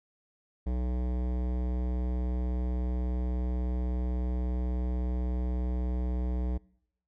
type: tone with hard clipping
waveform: sine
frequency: 61.8 Hz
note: B1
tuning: 2 cents sharp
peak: -30 dBFS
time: 0.66-6.58 s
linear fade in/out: 10 ms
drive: 17 dB
effects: noise-tail reverb RT60 0.8 s tail -24 dB re dry